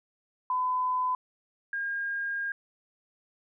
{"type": "tone pair in turn", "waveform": "sine", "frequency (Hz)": [1009, 1617], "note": ["B5", "G#6"], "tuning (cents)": [37, -47], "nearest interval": "minor sixth", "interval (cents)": 816, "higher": "second", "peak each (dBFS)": [-25, -29], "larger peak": "first", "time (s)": [[0.5, 1.15], [1.73, 2.52]], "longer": "second", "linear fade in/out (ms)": 2, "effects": []}